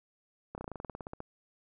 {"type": "slowing click train", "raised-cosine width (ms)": 1, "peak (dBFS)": -26, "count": 15, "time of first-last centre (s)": [0.55, 1.204], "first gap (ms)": 29, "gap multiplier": 1.07, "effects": []}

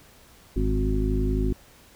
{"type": "harmonic tone with a mistuned harmonic", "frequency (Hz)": 51.91, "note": "G#1", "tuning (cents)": 0, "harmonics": [1, 2, 3, 4, 5, 7], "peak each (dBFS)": [-23, -31, -33, -34, -29, -30], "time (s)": [0.56, 1.53], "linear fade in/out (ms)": 5, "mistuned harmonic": 1, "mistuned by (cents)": -76, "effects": ["pink hiss -53 dBFS RMS until 1.95 s"]}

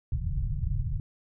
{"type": "low-pass noise", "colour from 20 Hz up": "pink", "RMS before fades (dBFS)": -29, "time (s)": [0.12, 1], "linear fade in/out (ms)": 2, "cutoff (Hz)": 150, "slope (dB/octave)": 48, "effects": []}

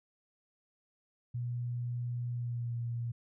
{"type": "tone with pitch glide", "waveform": "sine", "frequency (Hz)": [121.2, 118.23], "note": ["B2", "A#2"], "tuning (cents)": [-32, 25], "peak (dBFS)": -33, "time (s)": [1.34, 3.12], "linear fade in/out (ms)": 10, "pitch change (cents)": -43, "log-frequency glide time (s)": [2.31, 2.76], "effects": []}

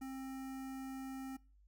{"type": "tone with notch filter", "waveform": "square", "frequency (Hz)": 265.3, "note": "C4", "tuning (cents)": 24, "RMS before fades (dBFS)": -45, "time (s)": [0.01, 1.37], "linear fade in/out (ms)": 10, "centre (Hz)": 3600, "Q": 1, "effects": ["noise-tail reverb RT60 0.4 s tail -24 dB re dry", "added 50 Hz sine -63 dBFS peak until 1.67 s"]}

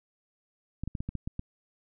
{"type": "clicks", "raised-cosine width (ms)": 5, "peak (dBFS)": -21, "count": 8, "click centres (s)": [0.836, 0.876, 0.952, 1.005, 1.09, 1.153, 1.275, 1.394], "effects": []}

